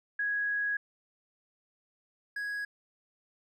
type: tone pair in turn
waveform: sine / triangle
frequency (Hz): 1661.2 / 1661.2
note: G#6 / G#6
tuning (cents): 0 / 0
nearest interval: unison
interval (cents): 0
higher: neither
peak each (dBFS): -28 / -31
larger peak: first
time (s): 0.19-0.77 / 2.36-2.65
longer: first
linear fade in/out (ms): 5
effects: none